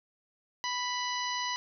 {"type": "harmonic tone with a mistuned harmonic", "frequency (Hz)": 987.8, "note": "B5", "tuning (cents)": 0, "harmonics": [1, 2, 3, 4, 5, 6], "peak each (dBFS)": [-34, -37, -39, -40, -41, -42], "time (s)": [0.64, 1.56], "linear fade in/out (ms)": 0, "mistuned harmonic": 4, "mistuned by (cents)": 37, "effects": []}